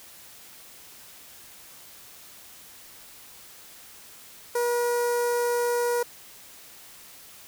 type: tone with notch filter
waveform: sawtooth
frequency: 480.4 Hz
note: B4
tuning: 48 cents flat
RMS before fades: -25 dBFS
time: 4.55-6.03 s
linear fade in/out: 5 ms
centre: 3100 Hz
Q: 0.59
effects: white hiss -48 dBFS RMS until 7.47 s